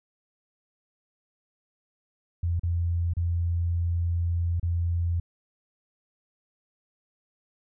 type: tone with dropouts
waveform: sine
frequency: 85.6 Hz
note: F2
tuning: 34 cents flat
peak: -23 dBFS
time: 2.43-5.2 s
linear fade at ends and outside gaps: 5 ms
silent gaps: 2.596-2.633 / 3.136-3.168 / 4.598-4.629 s
effects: none